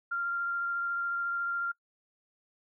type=tone with vibrato; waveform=sine; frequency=1389 Hz; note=F6; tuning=10 cents flat; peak=-29 dBFS; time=0.11-1.72 s; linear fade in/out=10 ms; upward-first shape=triangle; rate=14 Hz; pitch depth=10 cents each way; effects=noise-tail reverb RT60 0.1 s tail -24 dB re dry